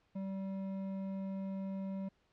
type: tone with hard clipping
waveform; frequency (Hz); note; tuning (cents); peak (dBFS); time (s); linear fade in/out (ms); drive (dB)
triangle; 193.1; G3; -26; -39; 0.15-2.09; 10; 12
effects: pink hiss -74 dBFS RMS until 2.32 s + low-pass 4000 Hz 12 dB/octave